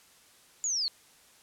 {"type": "linear sweep", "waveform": "sine", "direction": "down", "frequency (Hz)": [7040, 4186], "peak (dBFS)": -27, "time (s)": [0.64, 0.88], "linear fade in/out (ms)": 0, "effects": ["white hiss -59 dBFS RMS until 1.42 s", "low-pass 11000 Hz 12 dB/octave"]}